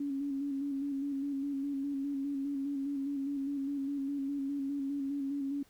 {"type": "tone with vibrato", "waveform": "sine", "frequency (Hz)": 278.6, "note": "C#4", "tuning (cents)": 9, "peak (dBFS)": -32, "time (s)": [0, 5.63], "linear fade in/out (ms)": 5, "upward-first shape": "square", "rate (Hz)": 4.9, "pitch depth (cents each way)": 34, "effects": ["pink hiss -65 dBFS RMS until 5.69 s"]}